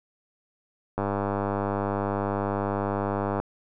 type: click train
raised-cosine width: 1 ms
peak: -13 dBFS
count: 243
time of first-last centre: 0.98-3.4 s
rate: 100 Hz
effects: none